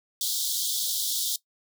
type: high-pass noise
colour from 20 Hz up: pink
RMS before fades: -28 dBFS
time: 0.21-1.36 s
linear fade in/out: 2 ms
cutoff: 3300 Hz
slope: 96 dB/octave
effects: noise-tail reverb RT60 0.1 s tail -19 dB re dry